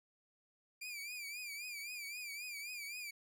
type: tone with vibrato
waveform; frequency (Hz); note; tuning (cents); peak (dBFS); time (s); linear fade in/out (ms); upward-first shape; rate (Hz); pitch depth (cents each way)
sawtooth; 2372; D7; +17; -40; 0.81-3.11; 10; triangle; 3.8; 110
effects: none